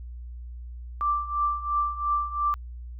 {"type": "tone with tremolo", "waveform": "sine", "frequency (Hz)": 1174.7, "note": "D6", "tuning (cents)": 0, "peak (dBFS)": -20, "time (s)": [1.01, 2.54], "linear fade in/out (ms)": 0, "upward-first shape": "triangle", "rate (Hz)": 2.9, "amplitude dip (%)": 85, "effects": ["added 60 Hz sine -36 dBFS peak until 2.99 s"]}